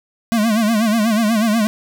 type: tone with vibrato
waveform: square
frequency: 220 Hz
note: A3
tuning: in tune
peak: -14 dBFS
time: 0.32-1.67 s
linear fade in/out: 0 ms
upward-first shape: sine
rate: 8.2 Hz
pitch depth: 110 cents each way
effects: none